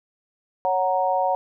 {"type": "chord", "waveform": "sine", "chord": "F# major", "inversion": "second", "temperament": "equal", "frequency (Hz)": [554.4, 740, 932.3], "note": ["C#5", "F#5", "A#5"], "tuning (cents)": [0, 0, 0], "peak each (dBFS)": [-24, -22, -24], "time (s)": [0.65, 1.35], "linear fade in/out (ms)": 0, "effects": []}